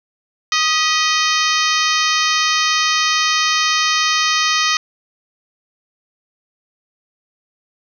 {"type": "harmonic tone with a mistuned harmonic", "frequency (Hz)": 622.3, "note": "D#5", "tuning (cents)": 0, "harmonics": [2, 3, 4, 5, 6, 7, 8, 9, 10], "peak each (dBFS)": [-19, -21, -22, -23, -24, -24, -25, -26, -26], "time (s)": [0.52, 4.77], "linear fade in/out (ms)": 2, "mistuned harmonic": 3, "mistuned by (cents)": 61, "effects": ["8-bit"]}